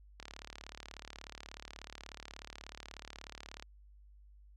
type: click train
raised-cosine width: 0.2 ms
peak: -28 dBFS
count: 126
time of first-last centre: 0.2-3.625 s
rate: 36.5 Hz
effects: added 50 Hz sine -56 dBFS peak until 4.56 s